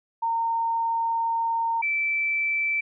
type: tone pair in turn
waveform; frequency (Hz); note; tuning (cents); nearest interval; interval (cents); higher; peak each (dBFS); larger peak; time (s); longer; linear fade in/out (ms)
sine; 917 / 2325; A#5 / D7; -29 / -18; octave + major third; 1611; second; -22; neither; 0.22-1.82 / 1.82-2.81; first; 10
effects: none